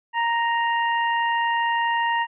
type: harmonic tone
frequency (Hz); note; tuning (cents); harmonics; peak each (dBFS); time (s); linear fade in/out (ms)
932.3; A#5; 0; 1 / 2 / 3; -21 / -25 / -32; 0.13-2.27; 50
effects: none